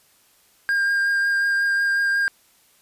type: tone with vibrato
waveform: triangle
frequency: 1607 Hz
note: G6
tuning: 43 cents sharp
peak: -16 dBFS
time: 0.69-2.28 s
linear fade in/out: 0 ms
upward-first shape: triangle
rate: 5.5 Hz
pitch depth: 14 cents each way
effects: white hiss -58 dBFS RMS until 2.81 s + resampled to 32000 Hz